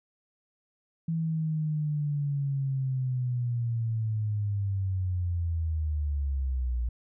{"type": "linear sweep", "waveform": "sine", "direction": "down", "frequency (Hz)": [164.81, 58.27], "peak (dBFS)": -26, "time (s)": [1.08, 6.89], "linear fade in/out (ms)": 5, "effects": []}